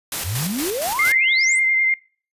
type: noise with tremolo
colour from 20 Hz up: white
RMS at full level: -25 dBFS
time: 0.12-1.12 s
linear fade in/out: 2 ms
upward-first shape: square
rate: 4.3 Hz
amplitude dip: 45%
type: exponential sweep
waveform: sine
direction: up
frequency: 77.78 to 9530 Hz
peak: -22 dBFS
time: 0.23-1.6 s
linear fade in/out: 50 ms
type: tone with vibrato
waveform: sine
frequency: 2093 Hz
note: C7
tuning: in tune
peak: -15 dBFS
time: 0.99-1.94 s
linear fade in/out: 2 ms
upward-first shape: square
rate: 10 Hz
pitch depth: 17 cents each way
effects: noise-tail reverb RT60 0.4 s tail -23 dB re dry + resampled to 32000 Hz